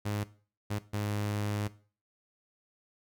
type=tone bursts at uneven times; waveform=sawtooth; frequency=103.83 Hz; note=G#2; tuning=in tune; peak=-27 dBFS; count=3; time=0.05-0.24 / 0.7-0.79 / 0.93-1.68 s; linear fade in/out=10 ms; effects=noise-tail reverb RT60 0.4 s tail -17 dB re dry